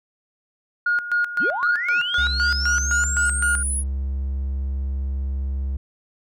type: tone with tremolo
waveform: sine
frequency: 1432 Hz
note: F6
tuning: 43 cents sharp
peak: -16 dBFS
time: 0.86-3.63 s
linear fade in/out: 5 ms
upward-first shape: square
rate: 3.9 Hz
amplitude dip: 75%
type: linear sweep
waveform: sine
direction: up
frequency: 113.2 to 10548 Hz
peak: -23 dBFS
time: 1.39-3.84 s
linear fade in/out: 50 ms
type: tone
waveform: triangle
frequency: 67.5 Hz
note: C#2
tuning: 45 cents flat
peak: -20 dBFS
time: 2.18-5.77 s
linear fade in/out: 5 ms
effects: tanh soft clip ceiling -12 dBFS